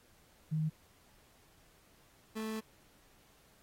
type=tone pair in turn; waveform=sine / 30% pulse; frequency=156.2 / 219.2 Hz; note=D#3 / A3; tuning=+7 / -6 cents; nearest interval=tritone; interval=587 cents; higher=second; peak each=-30 / -34 dBFS; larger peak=first; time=0.51-0.7 / 2.35-2.61 s; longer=second; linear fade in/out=20 ms; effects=pink hiss -66 dBFS RMS until 3.62 s + AAC 48 kbps